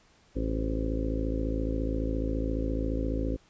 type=harmonic tone with a mistuned harmonic; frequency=54.5 Hz; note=A1; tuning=16 cents flat; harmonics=1 / 2 / 3 / 4 / 5 / 6 / 7 / 8 / 9 / 10; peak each=-30 / -37 / -42 / -41 / -33 / -39 / -40 / -42 / -38 / -47 dBFS; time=0.35-3.37 s; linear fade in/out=20 ms; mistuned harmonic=9; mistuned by=+61 cents; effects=pink hiss -62 dBFS RMS until 3.49 s + resampled to 16000 Hz